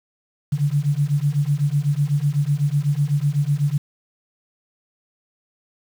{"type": "beating tone pair", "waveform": "sine", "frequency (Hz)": [140.6, 148.6], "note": ["C#3", "D3"], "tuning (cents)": [25, 21], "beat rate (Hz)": 8, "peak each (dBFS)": -20, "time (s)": [0.52, 3.78], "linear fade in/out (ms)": 10, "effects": ["7-bit"]}